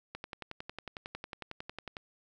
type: click train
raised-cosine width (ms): 0.3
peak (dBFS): -24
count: 21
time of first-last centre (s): 0.15-1.968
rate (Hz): 11
effects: none